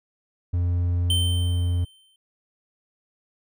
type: tone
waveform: triangle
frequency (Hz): 87.7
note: F2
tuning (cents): +8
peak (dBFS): -18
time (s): 0.53-1.85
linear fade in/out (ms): 10
type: tone with exponential decay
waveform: square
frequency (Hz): 3100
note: G7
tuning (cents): -20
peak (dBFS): -21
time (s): 1.1-2.16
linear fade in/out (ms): 2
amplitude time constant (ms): 230
effects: none